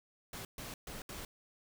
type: noise bursts at uneven times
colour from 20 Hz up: pink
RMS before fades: -45 dBFS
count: 4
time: 0.33-0.45 / 0.58-0.74 / 0.87-1.02 / 1.09-1.25 s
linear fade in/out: 2 ms
effects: none